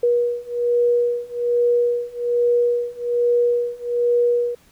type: beating tone pair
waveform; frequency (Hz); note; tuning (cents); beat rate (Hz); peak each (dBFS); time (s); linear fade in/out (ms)
sine; 480 / 481.2; B4 / B4; -49 / -45; 1.2; -20 / -19; 0.03-4.55; 5
effects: pink hiss -55 dBFS RMS until 4.71 s